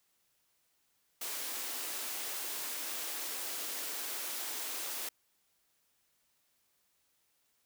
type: high-pass noise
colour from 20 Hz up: white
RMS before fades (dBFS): -39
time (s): 1.21-5.09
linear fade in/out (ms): 5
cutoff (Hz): 250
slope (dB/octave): 48
effects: white hiss -75 dBFS RMS until 7.65 s